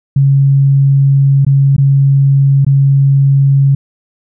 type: tone with dropouts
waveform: sine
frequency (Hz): 138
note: C#3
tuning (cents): -7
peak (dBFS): -5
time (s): 0.16-3.75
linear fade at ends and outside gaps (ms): 5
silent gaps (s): 1.449-1.465 / 1.765-1.78 / 2.648-2.665
effects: none